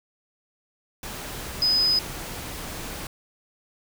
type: tone in noise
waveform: sine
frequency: 5020 Hz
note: D#8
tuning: 15 cents sharp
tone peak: -18 dBFS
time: 1.62-1.99 s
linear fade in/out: 2 ms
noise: pink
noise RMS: -35 dBFS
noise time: 1.03-3.07 s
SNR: +14 dB
effects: none